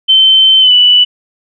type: tone with pitch glide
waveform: sine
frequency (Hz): 3087 to 2968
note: G7 to F#7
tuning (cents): -27 to +5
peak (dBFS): -3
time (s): 0.08-1.05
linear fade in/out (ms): 20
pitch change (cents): -68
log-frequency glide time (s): 0.6-0.73
effects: none